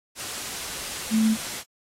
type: tone in noise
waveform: sine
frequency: 220 Hz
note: A3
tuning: in tune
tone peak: -17 dBFS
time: 1.1-1.37 s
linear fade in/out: 50 ms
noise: white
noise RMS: -32 dBFS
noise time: 0.15-1.64 s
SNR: +12 dB
effects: low-pass 10000 Hz 12 dB/octave + AAC 48 kbps